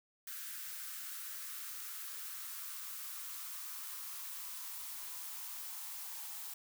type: noise with high-pass filter sweep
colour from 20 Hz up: blue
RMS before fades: -45 dBFS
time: 0.27-6.54 s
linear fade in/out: 5 ms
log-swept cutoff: 1500 to 850 Hz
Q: 3.2
effects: none